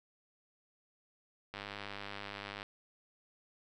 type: click train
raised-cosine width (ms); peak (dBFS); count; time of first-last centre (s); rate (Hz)
0.3; -26; 111; 1.54-2.629; 101
effects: none